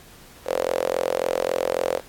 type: tone with high-pass filter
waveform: sawtooth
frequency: 43.65 Hz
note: F1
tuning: in tune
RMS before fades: -24 dBFS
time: 0.45-2.01 s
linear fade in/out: 50 ms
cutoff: 520 Hz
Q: 6.9
effects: pink hiss -48 dBFS RMS until 2.08 s + AAC 64 kbps